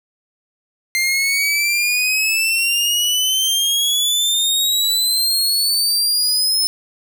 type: exponential sweep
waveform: sawtooth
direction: up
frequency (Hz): 2093 to 5240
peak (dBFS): -12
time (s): 0.95-6.67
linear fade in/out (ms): 0
effects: none